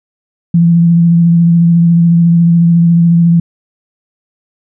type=tone with vibrato; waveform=sine; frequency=169.3 Hz; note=E3; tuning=46 cents sharp; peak=-4 dBFS; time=0.54-3.4 s; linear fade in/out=5 ms; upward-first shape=triangle; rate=14 Hz; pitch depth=25 cents each way; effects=none